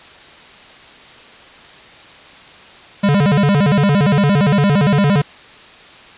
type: tone with vibrato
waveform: square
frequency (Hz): 170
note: F3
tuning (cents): -46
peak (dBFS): -11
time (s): 3.03-5.22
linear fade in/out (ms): 10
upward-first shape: square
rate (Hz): 8.7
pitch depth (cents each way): 290
effects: white hiss -40 dBFS RMS until 6.17 s + resampled to 8000 Hz